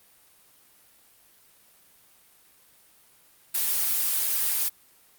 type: noise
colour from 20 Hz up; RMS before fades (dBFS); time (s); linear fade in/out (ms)
blue; -25; 3.54-4.69; 10
effects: white hiss -58 dBFS RMS until 5.18 s + Opus 32 kbps